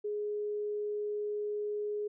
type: tone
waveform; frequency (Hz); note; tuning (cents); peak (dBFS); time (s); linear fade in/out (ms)
sine; 417.2; G#4; +8; -32; 0.04-2.08; 10
effects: none